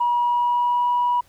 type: tone with pitch glide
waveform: sine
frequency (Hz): 962 to 972.6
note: B5 to B5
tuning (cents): -46 to -27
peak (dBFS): -16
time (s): 0-1.21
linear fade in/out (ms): 10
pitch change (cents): +19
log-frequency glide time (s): 0.18-0.9
effects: tanh soft clip ceiling -13 dBFS + pink hiss -57 dBFS RMS until 1.28 s